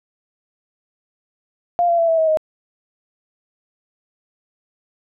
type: tone with pitch steps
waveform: sine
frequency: 698.5 / 683.3 / 668.5 / 654 / 639.8 / 625.9 Hz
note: F5 / F5 / E5 / E5 / D#5 / D#5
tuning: 0 / -38 / +24 / -14 / +48 / +10 cents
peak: -13 dBFS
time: 1.79-2.372 s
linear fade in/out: 0 ms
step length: 97 ms
effects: none